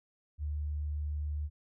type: tone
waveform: sine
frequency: 74.4 Hz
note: D2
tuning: 23 cents sharp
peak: -32 dBFS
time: 0.38-1.5 s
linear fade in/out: 50 ms
effects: none